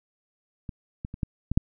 clicks, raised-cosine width 5 ms, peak -22 / -20 / -24 / -14 / -14 / -6 dBFS, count 6, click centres 0.692 / 1.049 / 1.141 / 1.232 / 1.516 / 1.575 s, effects none

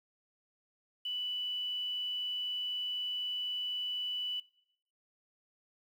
sine tone with quantisation, 2972 Hz, F#7, 7 cents sharp, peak -34 dBFS, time 1.05-4.4 s, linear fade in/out 5 ms, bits 10, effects noise-tail reverb RT60 0.8 s tail -22 dB re dry

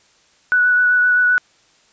sine tone with vibrato, 1477 Hz, F#6, 3 cents flat, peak -11 dBFS, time 0.52-1.38 s, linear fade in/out 0 ms, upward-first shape sine, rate 7.7 Hz, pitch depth 13 cents each way, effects white hiss -55 dBFS RMS until 1.92 s + resampled to 16000 Hz

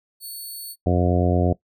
5% pulse tone, 4435 Hz, C#8, in tune, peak -26 dBFS, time 0.2-0.76 s, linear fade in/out 50 ms
harmonic tone, 89 Hz, F2, 33 cents sharp, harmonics 1 / 2 / 3 / 4 / 5 / 6 / 7 / 8, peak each -20 / -23 / -25 / -26 / -27 / -28 / -28 / -29 dBFS, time 0.86-1.53 s, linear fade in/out 5 ms
effects noise-tail reverb RT60 0.1 s tail -19 dB re dry

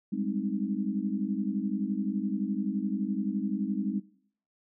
sine chord, Ab major seventh, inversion third, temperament equal, 196 / 207.7 / 261.6 / 311.1 Hz, G3 / Ab3 / C4 / Eb4, 0 / 0 / 0 / 0 cents, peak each -33 / -31 / -35 / -37 dBFS, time 0.12-4 s, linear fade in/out 10 ms, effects noise-tail reverb RT60 0.6 s tail -20 dB re dry

